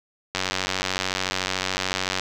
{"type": "click train", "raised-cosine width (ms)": 0.2, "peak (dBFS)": -6, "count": 174, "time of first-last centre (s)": [0.35, 2.196], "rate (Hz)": 93.7, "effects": ["7-bit"]}